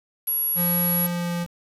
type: tone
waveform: sine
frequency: 11320 Hz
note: F9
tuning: 22 cents sharp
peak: -21 dBFS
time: 0.27-1.07 s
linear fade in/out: 10 ms
type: tone with pitch glide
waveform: square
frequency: 174.6 to 173.09 Hz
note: F3 to F3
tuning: 0 to -15 cents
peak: -24 dBFS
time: 0.55-1.47 s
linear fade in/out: 50 ms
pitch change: -15 cents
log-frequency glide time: 1.06-1.33 s
effects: resampled to 32000 Hz + 7-bit